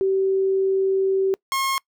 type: tone pair in turn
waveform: sine / sawtooth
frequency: 384.8 / 1077.7 Hz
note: G4 / C#6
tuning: -32 / -49 cents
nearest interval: octave + tritone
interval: 1783 cents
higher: second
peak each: -17 dBFS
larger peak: neither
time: 0.01-1.34 / 1.52-1.78 s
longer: first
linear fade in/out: 0 ms
effects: noise-tail reverb RT60 0.1 s tail -25 dB re dry